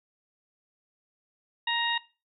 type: harmonic tone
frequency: 937 Hz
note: A#5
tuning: 9 cents sharp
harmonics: 1 / 2 / 3 / 4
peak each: -31 / -31 / -31 / -31 dBFS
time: 1.67-1.98 s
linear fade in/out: 5 ms
effects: noise-tail reverb RT60 0.3 s tail -19 dB re dry